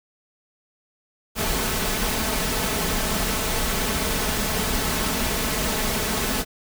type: noise with comb filter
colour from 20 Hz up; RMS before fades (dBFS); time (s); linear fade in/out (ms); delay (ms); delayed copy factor
pink; -24; 1.35-6.45; 50; 4.6; +0.5
effects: none